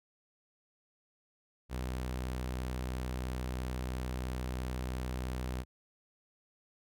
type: tone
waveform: sawtooth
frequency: 63 Hz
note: B1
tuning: 35 cents sharp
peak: -31 dBFS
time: 1.69-5.65 s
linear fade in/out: 50 ms
effects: none